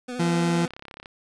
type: tone with vibrato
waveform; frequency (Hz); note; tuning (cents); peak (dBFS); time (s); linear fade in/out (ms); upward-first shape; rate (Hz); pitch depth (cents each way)
25% pulse; 246.9; B3; 0; -27; 0.08-0.68; 10; sine; 14; 33
type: tone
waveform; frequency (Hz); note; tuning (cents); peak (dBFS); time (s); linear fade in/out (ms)
30% pulse; 170.9; F3; -37; -18; 0.19-0.66; 10
type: click train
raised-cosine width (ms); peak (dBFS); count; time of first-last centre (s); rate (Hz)
0.3; -24; 18; 0.56-1.059; 34.1
effects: resampled to 22050 Hz + 9-bit